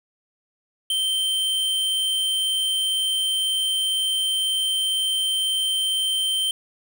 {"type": "tone", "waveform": "square", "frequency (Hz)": 3119, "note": "G7", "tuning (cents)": -9, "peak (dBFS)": -21, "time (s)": [0.9, 6.51], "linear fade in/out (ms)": 2, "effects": ["8-bit"]}